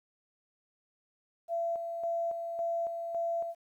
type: tone with tremolo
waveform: sine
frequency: 675 Hz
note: E5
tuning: 41 cents sharp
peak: -29 dBFS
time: 1.48-3.55 s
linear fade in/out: 50 ms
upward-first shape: square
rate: 1.8 Hz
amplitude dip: 45%
effects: 11-bit